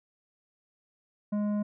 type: tone with tanh clipping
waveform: sine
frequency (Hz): 207.7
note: G#3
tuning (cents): 0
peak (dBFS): -28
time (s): 1.32-1.63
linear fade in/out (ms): 10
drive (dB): 10
effects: none